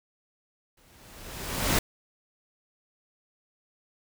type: noise with exponential growth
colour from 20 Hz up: pink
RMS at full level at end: -22 dBFS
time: 0.77-1.79 s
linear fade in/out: 5 ms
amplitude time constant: 220 ms
effects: none